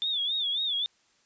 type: tone with vibrato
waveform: sine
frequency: 3520 Hz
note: A7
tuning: in tune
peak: -26 dBFS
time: 0.02-0.86 s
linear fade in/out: 0 ms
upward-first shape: sine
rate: 3.7 Hz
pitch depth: 120 cents each way
effects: white hiss -66 dBFS RMS until 1.25 s + resampled to 16000 Hz